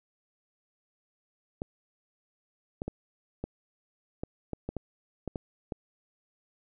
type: clicks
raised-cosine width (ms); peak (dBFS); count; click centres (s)
2; -20; 11; 1.619 / 2.819 / 2.88 / 3.44 / 4.235 / 4.533 / 4.69 / 4.767 / 5.277 / 5.358 / 5.722
effects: none